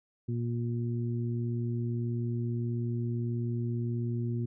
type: harmonic tone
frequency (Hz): 118.4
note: A#2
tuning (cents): +27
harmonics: 1 / 2 / 3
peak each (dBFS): -30 / -36 / -40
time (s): 0.28-4.46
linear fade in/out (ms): 10
effects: none